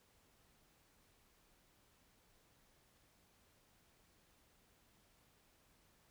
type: silence
effects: pink hiss -72 dBFS RMS until 6.1 s